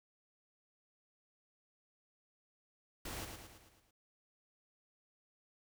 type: noise with echo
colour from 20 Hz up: pink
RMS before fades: -44 dBFS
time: 3.05-3.25 s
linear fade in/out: 5 ms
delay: 110 ms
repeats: 6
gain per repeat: -5 dB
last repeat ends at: 3.91 s
effects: none